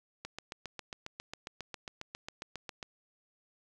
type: click train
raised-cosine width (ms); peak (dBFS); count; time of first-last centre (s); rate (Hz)
0.2; -23; 20; 0.25-2.828; 7.37
effects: none